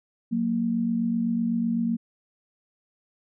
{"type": "tone pair together", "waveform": "sine", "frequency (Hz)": [184.3, 232.2], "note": ["F#3", "A#3"], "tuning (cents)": [-7, -7], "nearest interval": "major third", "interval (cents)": 400, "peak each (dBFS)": [-29, -23], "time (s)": [0.31, 1.97], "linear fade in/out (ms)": 20, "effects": []}